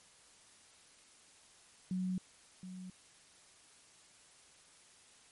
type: tone with echo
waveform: sine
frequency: 184.5 Hz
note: F#3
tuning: 5 cents flat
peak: -33 dBFS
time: 1.91-2.18 s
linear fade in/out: 2 ms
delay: 720 ms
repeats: 1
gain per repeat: -11 dB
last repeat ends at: 2.9 s
effects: white hiss -62 dBFS RMS until 5.31 s + MP3 48 kbps